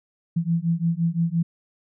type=beating tone pair; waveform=sine; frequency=164.81 / 170.61 Hz; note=E3 / F3; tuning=0 / -40 cents; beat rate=5.8 Hz; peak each=-23 dBFS; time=0.36-1.43 s; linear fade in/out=10 ms; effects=none